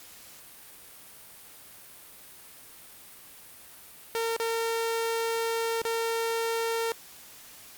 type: tone with dropouts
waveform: sawtooth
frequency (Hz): 456.8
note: A#4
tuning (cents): -35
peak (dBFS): -23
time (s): 4.15-6.92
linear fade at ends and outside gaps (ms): 0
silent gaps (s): 4.364-4.399 / 5.817-5.851
effects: white hiss -49 dBFS RMS until 7.77 s + Opus 48 kbps